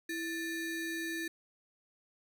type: ring-modulated tone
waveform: square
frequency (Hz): 1046.5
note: C6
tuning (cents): 0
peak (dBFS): -33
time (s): 0.09-1.28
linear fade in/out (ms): 5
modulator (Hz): 717
effects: 12-bit